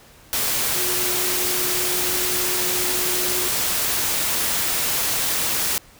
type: tone in noise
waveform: sine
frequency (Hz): 362.4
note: F#4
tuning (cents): -36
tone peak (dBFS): -30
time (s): 0.76-3.48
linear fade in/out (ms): 0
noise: white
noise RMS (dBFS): -22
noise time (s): 0.33-5.78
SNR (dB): -11
effects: pink hiss -49 dBFS RMS until 5.99 s